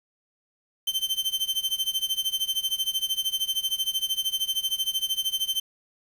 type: tone with tremolo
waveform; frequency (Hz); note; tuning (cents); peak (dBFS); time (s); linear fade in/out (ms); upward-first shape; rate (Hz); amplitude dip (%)
40% pulse; 3100; G7; -20; -21; 0.87-5.6; 5; sine; 13; 90
effects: 8-bit